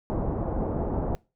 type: low-pass noise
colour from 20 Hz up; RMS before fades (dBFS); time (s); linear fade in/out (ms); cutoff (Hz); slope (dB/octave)
pink; -28; 0.1-1.15; 0; 830; 24
effects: noise-tail reverb RT60 0.3 s tail -24 dB re dry